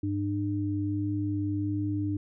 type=tone pair together; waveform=sine; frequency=100.79 / 300.9 Hz; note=G2 / D4; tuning=+49 / +42 cents; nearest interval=octave + perfect fifth; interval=1893 cents; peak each=-30 / -29 dBFS; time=0.03-2.17 s; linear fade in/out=5 ms; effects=none